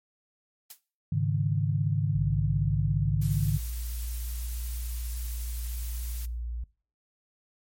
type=noise with exponential decay; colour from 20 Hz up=blue; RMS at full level=-36 dBFS; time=0.7-0.81 s; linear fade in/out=5 ms; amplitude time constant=22 ms
type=chord; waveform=sine; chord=Ab suspended fourth; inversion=none; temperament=just; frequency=103.83 / 138.43 / 155.74 Hz; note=Ab2 / Db3 / Eb3; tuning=0 / -2 / +2 cents; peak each=-28 dBFS; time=1.12-3.58 s; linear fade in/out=5 ms
type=tone; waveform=sine; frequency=58.6 Hz; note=A#1; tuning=10 cents sharp; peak=-31 dBFS; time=2.15-6.64 s; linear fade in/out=5 ms
type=noise; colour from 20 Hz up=blue; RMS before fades=-42 dBFS; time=3.21-6.26 s; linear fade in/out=10 ms
effects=noise-tail reverb RT60 0.4 s tail -21 dB re dry + MP3 64 kbps